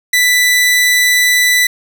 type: tone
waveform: sawtooth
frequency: 1982 Hz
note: B6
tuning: 6 cents sharp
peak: -5 dBFS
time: 0.13-1.67 s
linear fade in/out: 5 ms
effects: none